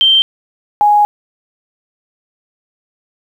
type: tone pair in turn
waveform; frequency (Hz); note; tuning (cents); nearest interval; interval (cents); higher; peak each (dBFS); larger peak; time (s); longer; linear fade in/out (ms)
sine; 3136 / 830.6; G7 / G#5; 0 / 0; octave + major seventh; 2300; first; -6; neither; 0.01-0.22 / 0.81-1.05; second; 0
effects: 7-bit